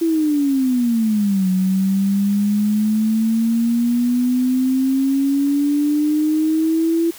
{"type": "exponential two-way sweep", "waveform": "sine", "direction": "down then up", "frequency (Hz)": [335.9, 185, 335.9], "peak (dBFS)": -14, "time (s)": [0.01, 7.11], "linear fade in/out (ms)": 10, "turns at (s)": 1.49, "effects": ["white hiss -39 dBFS RMS until 7.18 s"]}